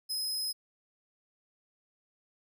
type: tone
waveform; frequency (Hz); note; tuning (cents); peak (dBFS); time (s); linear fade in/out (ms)
sawtooth; 5090; D#8; +39; -29; 0.09-0.53; 20
effects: none